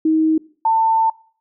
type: tone pair in turn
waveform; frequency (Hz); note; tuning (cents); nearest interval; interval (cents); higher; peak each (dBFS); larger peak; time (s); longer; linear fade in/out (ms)
sine; 316.4 / 894.9; D#4 / A5; +29 / +29; octave + tritone; 1800; second; -12; neither; 0.05-0.38 / 0.65-1.1; second; 5
effects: noise-tail reverb RT60 0.5 s tail -22 dB re dry